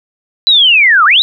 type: linear two-way sweep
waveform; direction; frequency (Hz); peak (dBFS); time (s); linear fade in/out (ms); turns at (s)
sine; down then up; 4018 to 1143 to 4018; -4; 0.47-1.22; 0; 1.05
effects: none